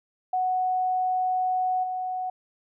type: tone with level steps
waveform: sine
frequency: 740 Hz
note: F#5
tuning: in tune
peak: -22 / -27 dBFS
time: 0.33-2.3 s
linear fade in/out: 5 ms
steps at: 1.83 s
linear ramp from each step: 10 ms
effects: none